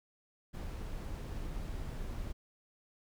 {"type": "noise", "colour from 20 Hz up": "brown", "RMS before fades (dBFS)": -40, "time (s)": [0.53, 2.33], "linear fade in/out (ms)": 20, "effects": []}